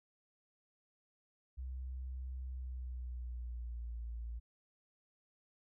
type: tone with pitch glide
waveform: sine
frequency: 64.3 to 57.62 Hz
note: C2 to A#1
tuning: -30 to -19 cents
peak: -40 dBFS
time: 1.57-4.4 s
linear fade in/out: 20 ms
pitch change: -189 cents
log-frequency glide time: 2.46-4.02 s
effects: none